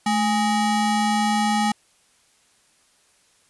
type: ring-modulated tone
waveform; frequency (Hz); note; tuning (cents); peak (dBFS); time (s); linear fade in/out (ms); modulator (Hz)
square; 521; C5; -7; -16; 0.06-1.72; 5; 305
effects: white hiss -60 dBFS RMS until 3.49 s + resampled to 24000 Hz